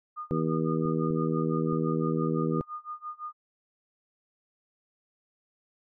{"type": "tone with tremolo", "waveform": "sine", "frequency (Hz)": 1222, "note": "D#6", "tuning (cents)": -32, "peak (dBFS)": -33, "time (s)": [0.16, 3.33], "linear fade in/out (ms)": 20, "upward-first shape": "sine", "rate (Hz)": 5.9, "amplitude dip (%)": 95}
{"type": "harmonic tone", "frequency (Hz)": 80, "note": "D#2", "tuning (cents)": 49, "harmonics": [2, 3, 4, 5, 6], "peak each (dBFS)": [-29, -31, -32, -33, -34], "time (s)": [0.31, 2.61], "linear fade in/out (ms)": 0}
{"type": "clicks", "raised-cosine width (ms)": 3, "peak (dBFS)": -33, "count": 3, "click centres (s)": [0.854, 1.105, 1.728]}
{"effects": []}